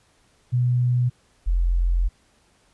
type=tone pair in turn; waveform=sine; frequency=123.47 / 43.51 Hz; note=B2 / F1; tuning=0 / -6 cents; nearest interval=octave + tritone; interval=1806 cents; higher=first; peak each=-17 dBFS; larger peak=neither; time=0.52-1.1 / 1.46-2.09 s; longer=second; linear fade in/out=20 ms; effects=pink hiss -61 dBFS RMS until 2.73 s + resampled to 24000 Hz